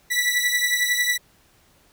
sawtooth beating tone pair, 1957 / 1968 Hz, B6 / B6, -16 / -7 cents, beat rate 11 Hz, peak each -18 / -20 dBFS, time 0.1-1.18 s, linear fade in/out 20 ms, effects pink hiss -58 dBFS RMS until 1.92 s

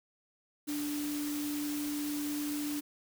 sine tone in noise, 293.7 Hz, D4, in tune, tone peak -33 dBFS, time 0.67-2.81 s, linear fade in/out 20 ms, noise white, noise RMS -42 dBFS, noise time 0.67-2.81 s, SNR +6 dB, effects none

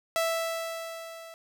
sawtooth tone with level ramp, 659.3 Hz, E5, in tune, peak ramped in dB -20 to -40 dBFS, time 0.16-1.34 s, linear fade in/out 0 ms, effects none

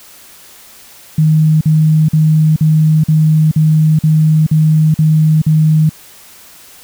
sine tone bursts, 155.9 Hz, D#3, 4 cents sharp, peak -6 dBFS, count 10, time 1.18-5.894 s, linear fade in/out 5 ms, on 430 ms, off 46 ms, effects white hiss -39 dBFS RMS until 6.83 s

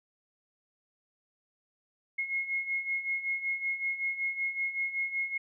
sine beating tone pair, 2159 / 2164.3 Hz, C#7 / C#7, -46 / -42 cents, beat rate 5.3 Hz, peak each -36 / -31 dBFS, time 2.18-5.38 s, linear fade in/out 10 ms, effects none

